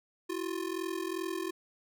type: ring-modulated tone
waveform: square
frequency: 353.5 Hz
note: F4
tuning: 21 cents sharp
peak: -31 dBFS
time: 0.29-1.51 s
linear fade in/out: 10 ms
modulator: 21.3 Hz
effects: none